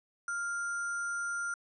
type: tone with sample-and-hold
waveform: sine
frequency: 1400 Hz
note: F6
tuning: 4 cents sharp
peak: -32 dBFS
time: 0.28-1.54 s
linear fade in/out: 2 ms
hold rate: 7350 Hz
effects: resampled to 24000 Hz